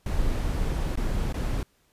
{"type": "noise with dropouts", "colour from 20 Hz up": "brown", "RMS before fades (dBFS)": -26, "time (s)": [0.06, 1.63], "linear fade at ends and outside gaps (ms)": 2, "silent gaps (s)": [[0.957, 0.973], [1.326, 1.341]], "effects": ["pink hiss -66 dBFS RMS until 1.92 s", "resampled to 32000 Hz"]}